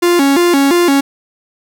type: tone with vibrato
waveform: 45% pulse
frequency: 311.1 Hz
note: D#4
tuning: in tune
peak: -8 dBFS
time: 0.02-1.01 s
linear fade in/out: 10 ms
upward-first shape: square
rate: 2.9 Hz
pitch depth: 200 cents each way
effects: none